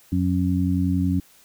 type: harmonic tone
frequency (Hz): 90.9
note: F#2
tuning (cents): -30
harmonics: 1 / 2 / 3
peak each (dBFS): -23 / -23 / -23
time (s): 0.12-1.2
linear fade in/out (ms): 5
effects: white hiss -54 dBFS RMS until 1.44 s